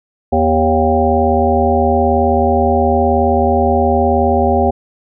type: harmonic tone with a mistuned harmonic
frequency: 79 Hz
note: D#2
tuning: 27 cents sharp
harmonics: 1 / 3 / 5 / 7 / 9 / 10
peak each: -17 / -17 / -17 / -17 / -17 / -17 dBFS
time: 0.32-4.71 s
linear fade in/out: 10 ms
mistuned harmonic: 3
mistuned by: +28 cents
effects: none